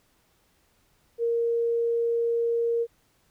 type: tone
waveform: sine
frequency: 466.2 Hz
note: A#4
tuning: in tune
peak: -22 dBFS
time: 1.18-2.87 s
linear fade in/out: 50 ms
effects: pink hiss -66 dBFS RMS until 3.3 s